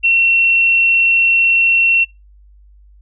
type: tone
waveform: sine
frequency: 2718 Hz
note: F7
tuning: 48 cents flat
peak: -9 dBFS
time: 0.03-2.05 s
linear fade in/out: 20 ms
effects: noise-tail reverb RT60 0.2 s tail -19 dB re dry + added 50 Hz sine -42 dBFS peak until 3.01 s